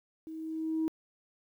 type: tone with level ramp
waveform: sine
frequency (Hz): 319.1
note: D#4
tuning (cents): +44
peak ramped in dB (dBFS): -40 to -25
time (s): 0.27-0.88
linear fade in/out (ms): 0
effects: tanh soft clip ceiling -24 dBFS + 11-bit